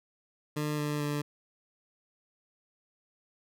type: tone with pitch steps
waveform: 20% pulse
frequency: 150 / 148.36 / 146.74 Hz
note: D3 / D3 / D3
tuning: +37 / +18 / -1 cents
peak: -25 dBFS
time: 0.56-1.22 s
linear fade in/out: 10 ms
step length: 220 ms
effects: none